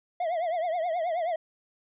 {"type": "tone with vibrato", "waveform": "triangle", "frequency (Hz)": 677, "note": "E5", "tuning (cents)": 46, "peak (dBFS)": -24, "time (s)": [0.2, 1.36], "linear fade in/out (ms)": 5, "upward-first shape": "triangle", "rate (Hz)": 9.4, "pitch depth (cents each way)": 150, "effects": ["resampled to 8000 Hz"]}